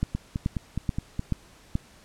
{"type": "two click trains", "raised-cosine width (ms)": 5, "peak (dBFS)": [-12, -15], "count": [5, 6], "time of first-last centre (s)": [[0.03, 1.754], [0.15, 1.194]], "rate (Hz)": [2.32, 4.79], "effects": ["pink hiss -54 dBFS RMS until 2.04 s", "low-pass 10000 Hz 12 dB/octave"]}